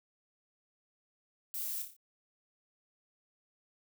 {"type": "noise with echo", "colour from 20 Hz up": "violet", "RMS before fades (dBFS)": -39, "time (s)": [1.54, 1.82], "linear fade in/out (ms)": 0, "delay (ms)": 29, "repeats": 5, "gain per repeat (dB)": -5, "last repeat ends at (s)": 1.965, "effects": []}